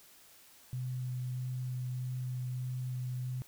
sine tone with vibrato, 126.6 Hz, B2, 43 cents sharp, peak -34 dBFS, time 0.73-3.42 s, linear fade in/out 0 ms, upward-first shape sine, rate 1.6 Hz, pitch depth 8 cents each way, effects white hiss -59 dBFS RMS until 3.47 s

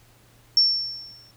sine tone with exponential decay, 5440 Hz, F8, 46 cents flat, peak -12 dBFS, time 0.57-1.31 s, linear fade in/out 1 ms, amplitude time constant 160 ms, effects added 117 Hz sine -57 dBFS peak until 1.36 s + pink hiss -57 dBFS RMS until 1.36 s

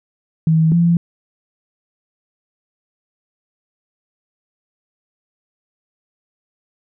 sine tone pair in turn, 160.4 / 170.32 Hz, E3 / F3, -47 / -43 cents, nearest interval minor second, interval 104 cents, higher second, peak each -10 dBFS, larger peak neither, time 0.47-0.72 / 0.72-0.97 s, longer neither, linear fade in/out 2 ms, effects none

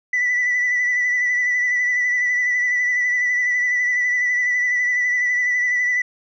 sine tone with vibrato, 1975.5 Hz, B6, in tune, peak -15 dBFS, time 0.13-6.02 s, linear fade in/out 5 ms, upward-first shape sine, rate 12 Hz, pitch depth 27 cents each way, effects tanh soft clip ceiling -14 dBFS

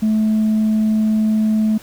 sine tone, 216.9 Hz, A3, 25 cents flat, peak -11 dBFS, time 0.02-1.78 s, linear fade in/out 10 ms, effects tanh soft clip ceiling -11 dBFS + pink hiss -42 dBFS RMS until 1.82 s

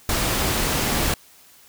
pink noise, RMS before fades -22 dBFS, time 0.09-1.14 s, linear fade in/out 2 ms, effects white hiss -51 dBFS RMS until 1.68 s

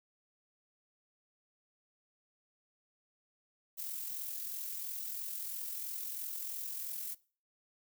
violet noise with amplitude modulation, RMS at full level -39 dBFS, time 3.77-7.15 s, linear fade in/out 20 ms, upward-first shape sine, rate 43 Hz, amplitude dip 40%, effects noise-tail reverb RT60 0.4 s tail -21 dB re dry

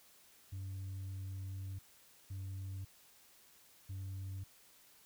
sine tone bursts at uneven times, 95.8 Hz, G2, 39 cents flat, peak -38 dBFS, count 3, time 0.52-1.79 / 2.3-2.85 / 3.89-4.44 s, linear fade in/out 10 ms, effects tanh soft clip ceiling -40 dBFS + white hiss -64 dBFS RMS until 5.05 s

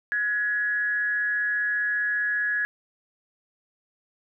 sine tone with amplitude modulation, 1680 Hz, G#6, 19 cents sharp, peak -20 dBFS, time 0.12-2.65 s, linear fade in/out 0 ms, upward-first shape sine, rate 225 Hz, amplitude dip 55%, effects none

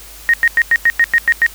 sine tone bursts, 1864.7 Hz, A#6, in tune, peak -7 dBFS, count 9, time 0.29-1.464 s, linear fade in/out 0 ms, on 46 ms, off 95 ms, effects added 50 Hz sine -39 dBFS peak until 1.54 s + white hiss -37 dBFS RMS until 1.54 s

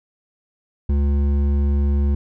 triangle tone with hard clipping, 71 Hz, C#2, 42 cents sharp, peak -17 dBFS, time 0.89-2.15 s, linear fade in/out 5 ms, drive 13 dB, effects none

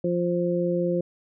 harmonic tone, 175 Hz, F3, 4 cents sharp, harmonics 1 / 2 / 3, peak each -26 / -26 / -26 dBFS, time 0.04-1.01 s, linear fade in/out 5 ms, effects none

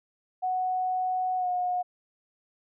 sine tone with pitch glide, 740 to 722.7 Hz, F#5 to F#5, 0 to -41 cents, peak -25 dBFS, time 0.42-1.83 s, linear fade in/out 20 ms, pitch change -41 cents, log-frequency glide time 1.37-1.48 s, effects none

